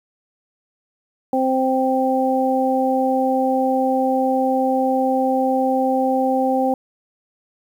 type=harmonic tone; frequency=261.6 Hz; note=C4; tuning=in tune; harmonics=1 / 2 / 3; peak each=-20 / -20 / -20 dBFS; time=1.33-6.74 s; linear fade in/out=2 ms; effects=8-bit